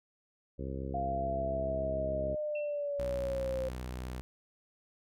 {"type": "harmonic tone", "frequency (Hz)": 66.9, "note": "C2", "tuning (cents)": 39, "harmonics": [1, 2, 3, 4, 5, 6, 7, 8], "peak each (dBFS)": [-39, -42, -44, -45, -46, -47, -47, -48], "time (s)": [0.58, 2.36], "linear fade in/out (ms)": 20}
{"type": "linear sweep", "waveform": "sine", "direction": "down", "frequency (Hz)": [698.5, 523.3], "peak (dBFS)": -32, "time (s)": [0.94, 3.69], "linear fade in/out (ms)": 5}
{"type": "tone with exponential decay", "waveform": "sine", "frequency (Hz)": 2695, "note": "E7", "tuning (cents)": 38, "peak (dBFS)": -40, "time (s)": [2.55, 2.89], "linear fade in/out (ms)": 5, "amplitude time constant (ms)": 72}
{"type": "tone with vibrato", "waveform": "sawtooth", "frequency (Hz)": 62.6, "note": "B1", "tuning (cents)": 24, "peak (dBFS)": -34, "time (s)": [2.99, 4.21], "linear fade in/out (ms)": 0, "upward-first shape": "triangle", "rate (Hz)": 15, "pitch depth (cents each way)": 17}
{"effects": []}